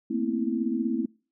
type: tone cluster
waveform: sine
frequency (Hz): 223.5 / 239.1 / 260.2 / 327.7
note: A3 / A#3 / C4 / E4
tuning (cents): +27 / +44 / -9 / -10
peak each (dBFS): -30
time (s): 0.1-1.06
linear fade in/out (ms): 10
effects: noise-tail reverb RT60 0.4 s tail -26 dB re dry